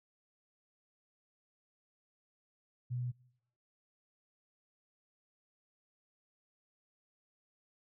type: tone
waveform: sine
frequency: 123.47 Hz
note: B2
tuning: in tune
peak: -34 dBFS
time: 2.9-3.12 s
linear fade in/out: 20 ms
effects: noise-tail reverb RT60 0.8 s tail -24 dB re dry